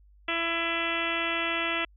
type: harmonic tone with a mistuned harmonic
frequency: 334.1 Hz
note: E4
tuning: 23 cents sharp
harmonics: 1 / 2 / 3 / 4 / 5 / 6 / 7 / 8 / 9 / 10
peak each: -36 / -36 / -39 / -34 / -38 / -33 / -36 / -33 / -38 / -38 dBFS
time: 0.28-1.85 s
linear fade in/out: 5 ms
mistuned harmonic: 7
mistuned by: +16 cents
effects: added 50 Hz sine -54 dBFS peak until 1.96 s